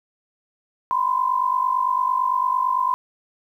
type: tone pair together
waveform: sine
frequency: 987.8 / 1036.7 Hz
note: B5 / C6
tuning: 0 / -16 cents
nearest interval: minor second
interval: 84 cents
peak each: -22 / -20 dBFS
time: 0.91-2.94 s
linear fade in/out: 0 ms
effects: 9-bit